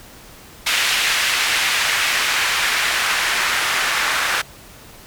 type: noise with band-pass filter sweep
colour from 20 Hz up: white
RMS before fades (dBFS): -19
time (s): 0.66-4.42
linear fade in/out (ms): 10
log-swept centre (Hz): 2300 to 1500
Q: 1.2
effects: pink hiss -42 dBFS RMS until 5.06 s